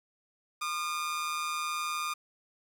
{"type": "tone with amplitude modulation", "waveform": "sawtooth", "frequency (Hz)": 1213, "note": "D#6", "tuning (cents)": -44, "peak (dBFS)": -25, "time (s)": [0.61, 2.14], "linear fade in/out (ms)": 10, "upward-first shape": "sine", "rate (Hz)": 159, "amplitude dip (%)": 55, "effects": ["low-pass 12000 Hz 12 dB/octave", "9-bit"]}